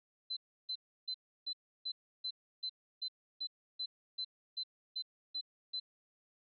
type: tone bursts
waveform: sine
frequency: 4051 Hz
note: B7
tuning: 43 cents sharp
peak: -36 dBFS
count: 15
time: 0.3-5.8 s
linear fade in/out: 10 ms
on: 68 ms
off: 320 ms
effects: none